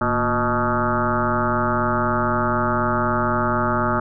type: tone with frequency modulation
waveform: sine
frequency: 740 Hz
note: F#5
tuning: in tune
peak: -17 dBFS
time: 0.01-4 s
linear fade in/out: 5 ms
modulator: 127 Hz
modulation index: 5.4
effects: none